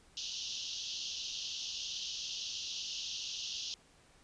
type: band-pass noise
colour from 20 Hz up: pink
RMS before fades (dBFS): -41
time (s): 0.17-3.74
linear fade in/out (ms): 0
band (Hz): 2800 to 6400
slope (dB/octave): 96
effects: pink hiss -64 dBFS RMS until 4.23 s + resampled to 22050 Hz